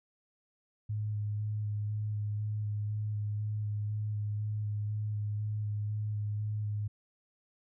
sine tone with vibrato, 105.3 Hz, G#2, 24 cents sharp, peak -31 dBFS, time 0.89-6.88 s, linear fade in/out 10 ms, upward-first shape square, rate 2 Hz, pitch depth 13 cents each way, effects none

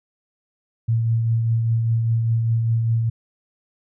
sine tone with tremolo, 114.4 Hz, A#2, 32 cents flat, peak -15 dBFS, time 0.88-3.1 s, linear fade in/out 10 ms, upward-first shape triangle, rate 5 Hz, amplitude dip 35%, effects none

